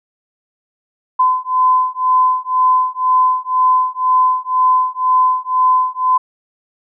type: beating tone pair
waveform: sine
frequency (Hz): 1018 / 1020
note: C6 / C6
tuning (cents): -48 / -44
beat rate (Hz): 2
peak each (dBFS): -14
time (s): 1.19-6.18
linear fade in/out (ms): 10
effects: none